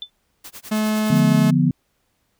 sine tone with exponential decay, 3523 Hz, A7, 1 cent sharp, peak -23 dBFS, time 0.02-0.1 s, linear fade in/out 1 ms, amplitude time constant 16 ms
white noise with tremolo, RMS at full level -36 dBFS, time 0.44-1.21 s, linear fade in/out 5 ms, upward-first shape sine, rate 9.8 Hz, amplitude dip 100%
45% pulse tone, 215.2 Hz, A3, 38 cents flat, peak -18 dBFS, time 0.71-1.51 s, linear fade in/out 10 ms
sine chord, B diminished, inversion first, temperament equal, 146.83 / 174.61 / 246.9 Hz, D3 / F3 / B3, 0 / 0 / 0 cents, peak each -18 dBFS, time 1.1-1.71 s, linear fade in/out 5 ms
effects pink hiss -68 dBFS RMS until 2.39 s

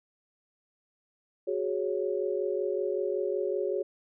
sine chord, F# suspended second, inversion none, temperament equal, 370 / 415.3 / 554.4 Hz, F#4 / G#4 / C#5, 0 / 0 / 0 cents, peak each -31 / -31 / -33 dBFS, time 1.47-3.83 s, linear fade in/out 10 ms, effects none

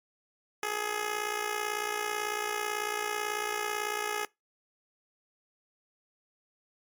10% pulse tone with amplitude modulation, 420.5 Hz, G#4, 22 cents sharp, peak -19 dBFS, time 0.63-4.25 s, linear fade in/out 2 ms, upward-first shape sine, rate 58.1 Hz, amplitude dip 70%, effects noise-tail reverb RT60 0.2 s tail -23 dB re dry + MP3 96 kbps

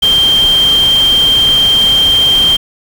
sine tone in noise, 3165 Hz, G7, 16 cents sharp, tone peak -6 dBFS, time 0.02-2.57 s, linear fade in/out 10 ms, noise pink, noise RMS -21 dBFS, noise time 0.02-2.57 s, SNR +12 dB, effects none

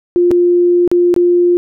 sine tone with dropouts, 351.5 Hz, F4, 11 cents sharp, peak -7 dBFS, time 0.16-1.57 s, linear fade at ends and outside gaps 0 ms, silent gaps 0.308-0.314 / 0.877-0.915 / 1.141-1.163 s, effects none

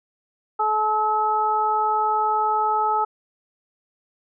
harmonic tone, 430 Hz, A4, 40 cents flat, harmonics 1 / 2 / 3, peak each -29 / -20 / -23 dBFS, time 0.59-3.05 s, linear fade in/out 10 ms, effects none

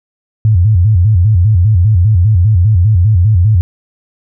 sine tone with vibrato, 97.6 Hz, G2, 7 cents flat, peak -5 dBFS, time 0.45-3.61 s, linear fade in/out 0 ms, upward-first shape square, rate 5 Hz, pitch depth 190 cents each way, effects none

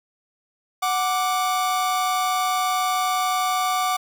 45% pulse tone pair together, 740 / 1173.6 Hz, F#5 / D6, 0 / -2 cents, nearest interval minor sixth, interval 798 cents, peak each -23 / -23 dBFS, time 0.82-3.97 s, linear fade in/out 10 ms, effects none

